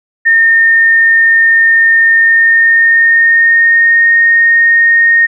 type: tone with pitch glide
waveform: sine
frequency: 1824 to 1849.5 Hz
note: A#6 to A#6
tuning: -38 to -14 cents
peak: -4 dBFS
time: 0.25-5.27 s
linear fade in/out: 20 ms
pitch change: +24 cents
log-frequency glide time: 2.1-4.08 s
effects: none